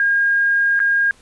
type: tone with dropouts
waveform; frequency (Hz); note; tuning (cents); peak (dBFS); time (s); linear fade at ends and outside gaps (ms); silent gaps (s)
sine; 1621; G#6; -42; -13; 0-1.11; 1; 0.793-0.801
effects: pink hiss -51 dBFS RMS until 1.21 s + resampled to 24000 Hz